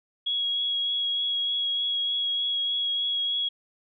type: tone with vibrato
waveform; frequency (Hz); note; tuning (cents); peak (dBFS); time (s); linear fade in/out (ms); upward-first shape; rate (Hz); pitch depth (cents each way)
sine; 3322; G#7; 0; -24; 0.26-3.49; 10; triangle; 3.3; 14
effects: none